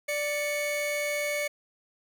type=tone pair together; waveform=45% pulse; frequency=587.3 / 2217 Hz; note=D5 / C#7; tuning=0 / 0 cents; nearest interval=octave + major seventh; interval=2300 cents; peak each=-30 / -31 dBFS; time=0.08-1.48 s; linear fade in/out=10 ms; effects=none